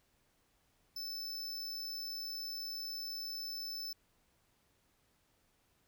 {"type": "tone", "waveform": "square", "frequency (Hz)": 5274, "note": "E8", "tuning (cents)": 0, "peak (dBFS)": -40, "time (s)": [0.96, 3.93], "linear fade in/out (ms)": 5, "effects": ["pink hiss -74 dBFS RMS until 5.87 s"]}